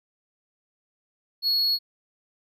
triangle tone, 4344 Hz, C#8, 36 cents flat, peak -19 dBFS, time 1.42-1.79 s, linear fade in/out 50 ms, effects none

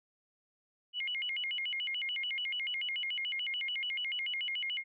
sine tone with vibrato, 2510 Hz, D#7, 15 cents sharp, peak -33 dBFS, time 0.93-4.84 s, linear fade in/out 50 ms, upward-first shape square, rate 6.9 Hz, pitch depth 280 cents each way, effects none

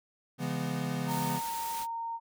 square chord, C# minor seventh, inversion none, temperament equal with one note detuned, 138.59 / 168.57 / 207.7 / 246.9 Hz, C#3 / E3 / G#3 / B3, 0 / +39 / 0 / 0 cents, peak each -37 / -36 / -41 / -37 dBFS, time 0.38-1.41 s, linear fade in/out 50 ms
sine tone, 921 Hz, A#5, 21 cents flat, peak -33 dBFS, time 1.06-2.2 s, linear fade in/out 50 ms
white noise, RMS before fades -41 dBFS, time 1.07-1.87 s, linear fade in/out 50 ms
effects none

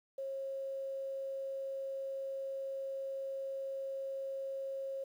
sine tone with quantisation, 541 Hz, C#5, 42 cents flat, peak -37 dBFS, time 0.18-5.04 s, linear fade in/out 5 ms, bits 11, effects none

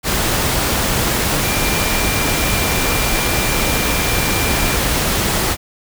sine tone in noise, 2375 Hz, D7, 19 cents sharp, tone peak -25 dBFS, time 1.41-4.79 s, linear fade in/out 50 ms, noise pink, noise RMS -17 dBFS, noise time 0.03-5.57 s, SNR -11 dB, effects none

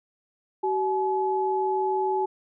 sine tone pair together, 380.1 / 853.3 Hz, F#4 / G#5, +47 / +47 cents, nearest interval octave + major second, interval 1400 cents, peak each -25 dBFS, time 0.63-2.26 s, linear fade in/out 10 ms, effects none

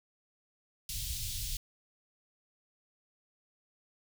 pink band-stop noise, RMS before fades -37 dBFS, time 0.89-1.57 s, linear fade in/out 2 ms, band 110 to 3300 Hz, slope 24 dB/octave, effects none

